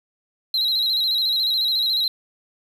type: tone with vibrato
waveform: triangle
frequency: 3985 Hz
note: B7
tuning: 15 cents sharp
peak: -17 dBFS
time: 0.54-2.08 s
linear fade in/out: 2 ms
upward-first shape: square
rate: 14 Hz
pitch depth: 55 cents each way
effects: none